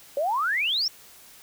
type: exponential sweep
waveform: sine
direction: up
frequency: 540 to 5650 Hz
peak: -22 dBFS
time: 0.17-0.88 s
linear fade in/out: 2 ms
effects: white hiss -50 dBFS RMS until 1.42 s